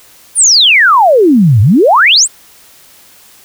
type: exponential two-way sweep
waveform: sine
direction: down then up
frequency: 10060 to 95.8 to 9090 Hz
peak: -3 dBFS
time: 0.35-2.28 s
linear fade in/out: 50 ms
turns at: 1.61 s
effects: white hiss -41 dBFS RMS until 3.44 s